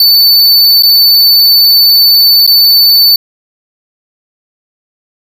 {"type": "tone with dropouts", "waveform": "square", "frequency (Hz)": 4508, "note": "C#8", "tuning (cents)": 28, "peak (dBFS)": -3, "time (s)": [0, 3.16], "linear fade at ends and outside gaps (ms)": 2, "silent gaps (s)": [[0.824, 0.833], [2.466, 2.475]], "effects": []}